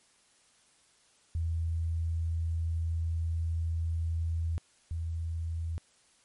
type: tone pair in turn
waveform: sine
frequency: 82.41 / 82.41 Hz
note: E2 / E2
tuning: 0 / 0 cents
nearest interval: unison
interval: 0 cents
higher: neither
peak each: -28 / -31 dBFS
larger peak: first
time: 1.35-4.58 / 4.91-5.78 s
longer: first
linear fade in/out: 0 ms
effects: white hiss -65 dBFS RMS until 6.24 s + MP3 48 kbps